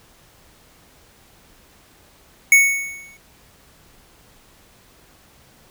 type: tone with exponential decay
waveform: square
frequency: 2217 Hz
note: C#7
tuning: in tune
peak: -7 dBFS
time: 2.52-3.17 s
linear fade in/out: 2 ms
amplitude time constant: 140 ms
effects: pink hiss -52 dBFS RMS until 5.7 s